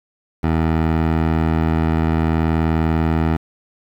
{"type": "tone", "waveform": "15% pulse", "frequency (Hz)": 80.5, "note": "E2", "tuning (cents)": -41, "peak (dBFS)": -9, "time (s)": [0.43, 3.37], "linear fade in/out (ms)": 10, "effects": ["low-pass 2000 Hz 12 dB/octave", "7-bit"]}